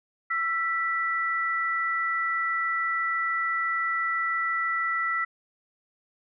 sine tone pair together, 1337 / 1963.6 Hz, E6 / B6, +24 / -10 cents, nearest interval perfect fifth, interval 666 cents, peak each -27 dBFS, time 0.3-5.25 s, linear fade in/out 10 ms, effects none

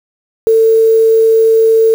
sine tone with quantisation, 447.8 Hz, A4, 30 cents sharp, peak -5 dBFS, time 0.47-1.94 s, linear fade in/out 0 ms, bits 5, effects none

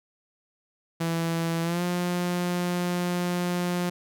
sawtooth tone with pitch glide, 166.1 to 177 Hz, E3 to F3, +13 to +23 cents, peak -21 dBFS, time 1-3.9 s, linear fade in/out 10 ms, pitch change +110 cents, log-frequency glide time 1.62-1.83 s, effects none

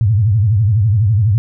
sine tone with vibrato, 105.8 Hz, G#2, 33 cents sharp, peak -9 dBFS, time 0.01-1.38 s, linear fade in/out 0 ms, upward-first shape triangle, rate 12 Hz, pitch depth 240 cents each way, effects none

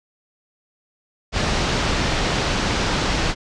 pink low-pass noise, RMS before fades -21 dBFS, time 1.32-3.35 s, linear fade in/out 50 ms, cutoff 6000 Hz, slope 24 dB/octave, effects resampled to 22050 Hz

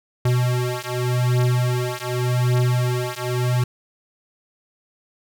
square beating tone pair, 123.5 / 124.36 Hz, B2 / B2, 0 / +12 cents, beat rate 0.86 Hz, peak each -22 dBFS, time 0.25-3.64 s, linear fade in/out 5 ms, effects none

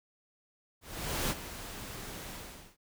pink noise with ADSR envelope, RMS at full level -31 dBFS, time 0.81-2.77 s, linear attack 490 ms, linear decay 40 ms, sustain -12 dB, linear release 440 ms, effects none

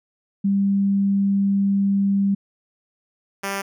sine / 5% pulse tone pair in turn, 198 / 197.17 Hz, G3 / G3, +18 / +10 cents, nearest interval unison, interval 8 cents, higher first, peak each -16 / -13 dBFS, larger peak second, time 0.44-2.35 / 3.43-3.62 s, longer first, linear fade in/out 10 ms, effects none

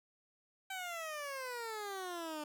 15% pulse exponential sweep, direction down, 776 to 295.4 Hz, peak -34 dBFS, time 0.7-2.44 s, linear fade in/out 5 ms, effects none

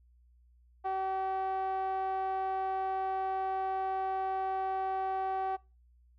5% pulse tone with low-pass filter, 382.1 Hz, G4, 44 cents flat, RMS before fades -33 dBFS, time 0.84-5.57 s, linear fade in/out 20 ms, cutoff 810 Hz, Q 3.6, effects noise-tail reverb RT60 0.3 s tail -24 dB re dry + added 60 Hz sine -60 dBFS peak until 6.18 s

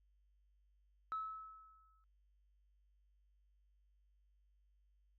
sine tone with exponential decay, 1298 Hz, E6, 27 cents flat, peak -36 dBFS, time 1.12-2.04 s, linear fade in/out 0 ms, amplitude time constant 200 ms, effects tanh soft clip ceiling -33 dBFS + added 50 Hz sine -70 dBFS peak until 5.18 s

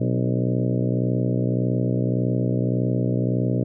harmonic tone with a mistuned harmonic, 61.74 Hz, B1, in tune, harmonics 2 / 3 / 4 / 5 / 6 / 7 / 8 / 9 / 10, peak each -22 / -26 / -28 / -30 / -32 / -33 / -34 / -35 / -36 dBFS, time 0-3.64 s, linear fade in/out 10 ms, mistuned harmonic 4, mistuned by +61 cents, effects none

